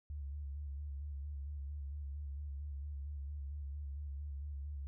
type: tone with vibrato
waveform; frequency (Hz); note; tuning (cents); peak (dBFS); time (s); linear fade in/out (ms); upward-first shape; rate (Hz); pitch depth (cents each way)
sine; 71.4; D2; -48; -40; 0.1-4.87; 0; square; 4.4; 46
effects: none